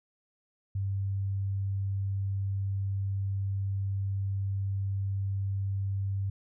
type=tone; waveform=sine; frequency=98 Hz; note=G2; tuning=in tune; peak=-28 dBFS; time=0.75-6.3 s; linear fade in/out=5 ms; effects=none